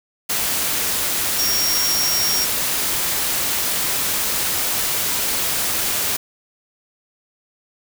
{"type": "tone in noise", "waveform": "sine", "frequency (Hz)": 5588, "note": "F8", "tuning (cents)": 0, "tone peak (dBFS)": -19, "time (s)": [1.38, 2.45], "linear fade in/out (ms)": 10, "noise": "white", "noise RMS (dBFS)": -21, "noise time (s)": [0.29, 6.17], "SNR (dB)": -1, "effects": []}